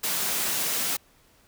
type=high-pass noise; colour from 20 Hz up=white; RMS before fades=-27 dBFS; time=0.03-0.97 s; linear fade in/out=10 ms; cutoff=130 Hz; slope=24 dB/octave; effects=pink hiss -60 dBFS RMS until 1.47 s